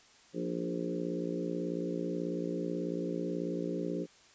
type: harmonic tone with a mistuned harmonic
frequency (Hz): 58.27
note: A#1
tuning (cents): 0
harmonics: 3 / 4 / 5 / 6 / 7 / 8 / 9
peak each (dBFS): -38 / -43 / -38 / -41 / -39 / -45 / -42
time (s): 0.33-4.07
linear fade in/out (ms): 50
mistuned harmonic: 5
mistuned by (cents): +25
effects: white hiss -60 dBFS RMS until 4.34 s + resampled to 16000 Hz